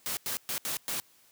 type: noise bursts at uneven times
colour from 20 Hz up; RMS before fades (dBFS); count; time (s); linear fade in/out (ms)
white; -33; 5; 0.06-0.17 / 0.26-0.37 / 0.49-0.58 / 0.65-0.77 / 0.88-1; 0
effects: white hiss -62 dBFS RMS until 1.31 s + high-pass 80 Hz 12 dB/octave